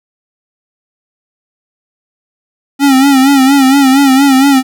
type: tone with vibrato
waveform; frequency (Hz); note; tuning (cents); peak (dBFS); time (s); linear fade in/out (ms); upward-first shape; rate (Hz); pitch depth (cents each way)
square; 271.4; C#4; -36; -5; 2.79-4.63; 50; sine; 4.3; 74
effects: none